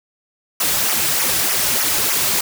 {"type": "noise with flanger", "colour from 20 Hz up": "white", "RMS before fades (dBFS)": -18, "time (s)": [0.6, 2.41], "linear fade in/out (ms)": 5, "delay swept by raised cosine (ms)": [0.24, 4.34], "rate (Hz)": 3.3, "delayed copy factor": -0.75, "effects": []}